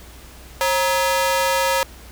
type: ring-modulated tone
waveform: sawtooth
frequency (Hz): 740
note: F#5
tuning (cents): 0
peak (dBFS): -10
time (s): 0.61-1.83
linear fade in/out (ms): 0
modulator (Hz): 203
effects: added 60 Hz sine -42 dBFS peak until 2.11 s + pink hiss -44 dBFS RMS until 2.11 s